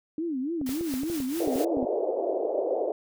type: tone with vibrato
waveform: sine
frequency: 295.3 Hz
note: D4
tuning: 10 cents sharp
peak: -27 dBFS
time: 0.18-1.85 s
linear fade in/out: 2 ms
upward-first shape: sine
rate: 3.5 Hz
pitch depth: 260 cents each way
type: clicks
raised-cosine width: 2 ms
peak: -24 dBFS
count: 11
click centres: 0.614 / 0.692 / 0.81 / 0.939 / 1.034 / 1.1 / 1.203 / 1.475 / 1.558 / 1.771 / 1.828 s
type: noise with tremolo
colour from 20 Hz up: white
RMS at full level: -38 dBFS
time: 0.66-1.65 s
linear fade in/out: 5 ms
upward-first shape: triangle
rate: 4.5 Hz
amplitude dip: 65%
type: band-pass noise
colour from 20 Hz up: white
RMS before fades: -28 dBFS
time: 1.4-2.92 s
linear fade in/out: 2 ms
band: 350 to 660 Hz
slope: 48 dB/octave
effects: none